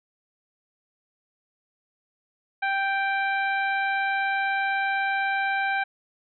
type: harmonic tone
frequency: 784 Hz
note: G5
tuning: in tune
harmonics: 1 / 2 / 3 / 4 / 5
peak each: -26 / -26 / -31 / -43 / -43 dBFS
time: 2.62-5.84 s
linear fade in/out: 10 ms
effects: none